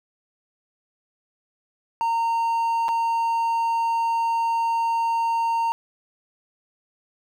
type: tone with dropouts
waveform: triangle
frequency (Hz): 920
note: A#5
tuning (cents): -23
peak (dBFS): -18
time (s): 2.01-5.72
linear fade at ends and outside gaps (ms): 0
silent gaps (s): 2.883-2.889
effects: none